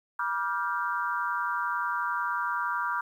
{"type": "chord", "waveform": "sine", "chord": "G dominant seventh", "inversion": "first", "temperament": "equal with one note detuned", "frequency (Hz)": [965.8, 1174.7, 1396.9, 1568], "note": ["B5", "D6", "F6", "G6"], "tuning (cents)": [-39, 0, 0, 0], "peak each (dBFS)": [-32, -32, -32, -35], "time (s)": [0.19, 3.01], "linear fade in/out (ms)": 5, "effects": ["10-bit"]}